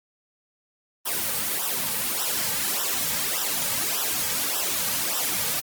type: noise with flanger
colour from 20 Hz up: white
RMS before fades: -26 dBFS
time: 1.05-5.61 s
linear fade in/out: 20 ms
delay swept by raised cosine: 0.44 to 2.94 ms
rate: 1.7 Hz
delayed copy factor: -0.95
effects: Opus 24 kbps